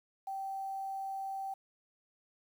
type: tone with quantisation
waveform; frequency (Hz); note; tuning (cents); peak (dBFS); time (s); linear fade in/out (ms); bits
sine; 777; G5; -16; -36; 0.27-1.54; 5; 10
effects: none